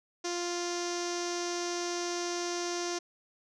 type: tone with low-pass filter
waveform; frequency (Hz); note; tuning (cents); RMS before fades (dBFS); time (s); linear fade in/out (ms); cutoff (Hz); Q
sawtooth; 349.2; F4; 0; -34; 0.24-2.99; 10; 5900; 5.7
effects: none